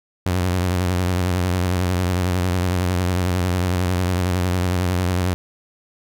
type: tone with vibrato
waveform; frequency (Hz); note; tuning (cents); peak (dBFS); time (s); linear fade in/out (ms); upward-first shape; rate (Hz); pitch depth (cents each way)
sawtooth; 90.4; F#2; -40; -14; 0.26-5.34; 0; sine; 11; 63
effects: none